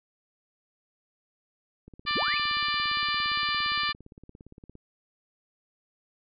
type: click train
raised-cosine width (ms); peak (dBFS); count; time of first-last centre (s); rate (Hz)
3; -34; 51; 1.88-4.754; 17.4
type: harmonic tone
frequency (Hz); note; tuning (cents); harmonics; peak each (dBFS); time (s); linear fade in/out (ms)
591; D5; +11; 2 / 3 / 4 / 5 / 6 / 7 / 8; -30 / -32 / -33 / -34 / -35 / -35 / -36; 2.06-3.93; 20
type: linear sweep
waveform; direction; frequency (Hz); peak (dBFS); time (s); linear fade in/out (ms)
sine; up; 95.5 to 2637; -29; 2.15-2.38; 10
effects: none